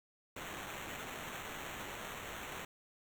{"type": "noise with sample-and-hold", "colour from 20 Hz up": "white", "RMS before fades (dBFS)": -45, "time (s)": [0.36, 2.65], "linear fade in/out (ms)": 5, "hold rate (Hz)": 4900, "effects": []}